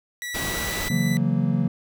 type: tone with pitch glide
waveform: sawtooth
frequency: 1948 to 1985.5 Hz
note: B6 to B6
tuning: -24 to +9 cents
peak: -26 dBFS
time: 0.22-1.17 s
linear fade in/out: 0 ms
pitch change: +33 cents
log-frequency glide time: 0.42-0.98 s
type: noise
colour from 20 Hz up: pink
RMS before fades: -29 dBFS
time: 0.34-0.89 s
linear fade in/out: 10 ms
type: chord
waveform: triangle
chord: F# dominant seventh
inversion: second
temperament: just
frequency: 138.75 / 166.5 / 185 / 231.2 Hz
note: C#3 / E3 / F#3 / A#3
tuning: +2 / +18 / 0 / -14 cents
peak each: -23 dBFS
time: 0.9-1.68 s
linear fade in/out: 5 ms
effects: none